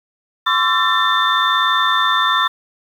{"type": "tone cluster", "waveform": "sine", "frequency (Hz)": [1030, 1131, 1342, 1785, 3561], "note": ["C6", "C#6", "E6", "A6", "A7"], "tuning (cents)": [-28, 34, 31, 24, 20], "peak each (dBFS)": -19, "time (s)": [0.46, 2.48], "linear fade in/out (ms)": 10, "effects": ["tanh soft clip ceiling -3 dBFS", "7-bit"]}